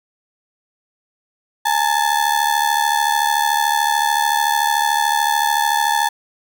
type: ring-modulated tone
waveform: 35% pulse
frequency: 871 Hz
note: A5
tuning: 18 cents flat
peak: -10 dBFS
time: 1.65-6.09 s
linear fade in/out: 10 ms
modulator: 36.8 Hz
effects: none